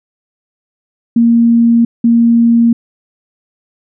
sine tone pair in turn, 233.1 / 233.1 Hz, A#3 / A#3, 0 / 0 cents, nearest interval unison, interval 0 cents, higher neither, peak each -5 dBFS, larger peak neither, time 1.16-1.85 / 2.04-2.73 s, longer neither, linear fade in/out 5 ms, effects none

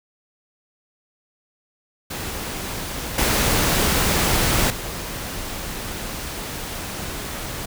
pink noise with level steps, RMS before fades -29 / -19 / -30 dBFS, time 2.1-7.66 s, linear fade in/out 10 ms, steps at 3.18 / 4.7 s, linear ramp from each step 2 ms, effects none

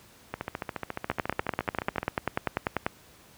two click trains, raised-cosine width 0.5 ms, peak -16 / -10 dBFS, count 25 / 19, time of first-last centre 0.34-2.03 / 1.1-2.865 s, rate 14.2 / 10.2 Hz, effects pink hiss -55 dBFS RMS until 3.37 s + high-pass 60 Hz 12 dB/octave

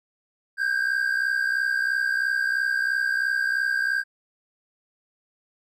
triangle tone pair together, 1547 / 1610 Hz, G6 / G6, -23 / +46 cents, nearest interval minor second, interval 69 cents, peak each -24 / -21 dBFS, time 0.57-4.04 s, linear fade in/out 50 ms, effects tanh soft clip ceiling -12 dBFS

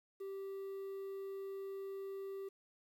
triangle tone with quantisation, 390 Hz, G4, 9 cents flat, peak -40 dBFS, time 0.2-2.49 s, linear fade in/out 10 ms, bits 11, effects none

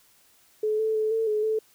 sine tone with pitch steps, 429.5 / 439.2 / 433.5 / 447.7 / 425.6 / 437.2 Hz, A4 / A4 / A4 / A4 / G#4 / A4, -42 / -3 / -26 / +30 / +42 / -11 cents, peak -22 dBFS, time 0.63-1.59 s, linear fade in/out 5 ms, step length 160 ms, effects white hiss -60 dBFS RMS until 1.74 s

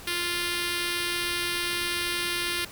5% pulse tone with notch filter, 349.2 Hz, F4, in tune, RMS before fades -29 dBFS, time 0.07-2.65 s, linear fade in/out 5 ms, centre 710 Hz, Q 0.6, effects pink hiss -44 dBFS RMS until 2.71 s

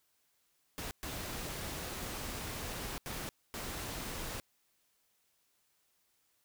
pink noise bursts at uneven times, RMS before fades -41 dBFS, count 4, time 0.78-0.91 / 1.03-2.98 / 3.06-3.29 / 3.54-4.4 s, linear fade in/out 0 ms, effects white hiss -75 dBFS RMS until 6.44 s

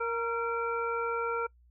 harmonic tone with a mistuned harmonic, 466.5 Hz, A#4, 1 cent sharp, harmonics 1 / 2 / 3 / 5, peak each -32 / -37 / -32 / -43 dBFS, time 0-1.47 s, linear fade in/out 10 ms, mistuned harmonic 3, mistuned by -37 cents, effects noise-tail reverb RT60 0.1 s tail -25 dB re dry + added 60 Hz sine -58 dBFS peak until 1.7 s

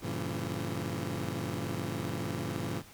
20% pulse chord, G diminished seventh, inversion none, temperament just, 98 / 117.6 / 141.12 / 169.34 Hz, G2 / Bb2 / Db3 / Fb3, 0 / +16 / +31 / +47 cents, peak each -34 dBFS, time 0.01-2.83 s, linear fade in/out 50 ms, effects pink hiss -54 dBFS RMS until 2.93 s

